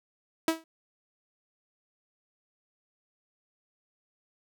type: tone with exponential decay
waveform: sawtooth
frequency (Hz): 324.3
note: E4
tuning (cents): -28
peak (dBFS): -16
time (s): 0.48-0.64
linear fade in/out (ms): 2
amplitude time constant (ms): 33
effects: none